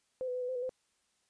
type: tone with pitch steps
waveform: sine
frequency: 514 / 498 / 503 / 495.8 / 515 / 490.8 / 513 Hz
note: C5 / B4 / B4 / B4 / C5 / B4 / C5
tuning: -31 / +14 / +32 / +7 / -28 / -11 / -34 cents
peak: -33 dBFS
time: 0.21-0.693 s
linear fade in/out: 0 ms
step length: 69 ms
effects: white hiss -75 dBFS RMS until 1.29 s + resampled to 22050 Hz